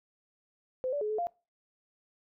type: tone with pitch steps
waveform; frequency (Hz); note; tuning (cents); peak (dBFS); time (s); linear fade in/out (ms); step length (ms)
sine; 513 / 578 / 423.8 / 430.5 / 695; C5 / D5 / G#4 / A4 / F5; -34 / -28 / +35 / -38 / -9; -29; 0.84-1.27; 0; 86
effects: noise-tail reverb RT60 0.3 s tail -23 dB re dry